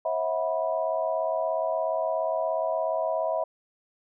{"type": "tone cluster", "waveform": "sine", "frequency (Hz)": [539, 646, 723, 981], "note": ["C#5", "E5", "F#5", "B5"], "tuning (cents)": [-49, -35, -40, -12], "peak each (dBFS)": [-33, -26, -33, -33], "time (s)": [0.05, 3.44], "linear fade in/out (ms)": 5, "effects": []}